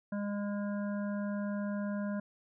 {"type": "harmonic tone", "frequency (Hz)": 203.9, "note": "G#3", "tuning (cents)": -32, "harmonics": [1, 3, 5, 7, 8], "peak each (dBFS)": [-33, -41, -49, -49, -51], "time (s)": [0.12, 2.2], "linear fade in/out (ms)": 5, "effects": []}